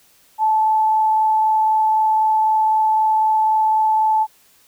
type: tone with frequency modulation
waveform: sine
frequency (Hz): 871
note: A5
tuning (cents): -18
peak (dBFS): -13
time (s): 0.38-4.27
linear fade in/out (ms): 50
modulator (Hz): 23.9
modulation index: 0.27
effects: white hiss -54 dBFS RMS until 4.67 s